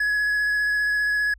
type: tone with vibrato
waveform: triangle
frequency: 1685 Hz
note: G#6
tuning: 25 cents sharp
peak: -18 dBFS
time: 0-1.34 s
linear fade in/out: 5 ms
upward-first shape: square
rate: 15 Hz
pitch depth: 9 cents each way
effects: added 50 Hz sine -46 dBFS peak until 1.38 s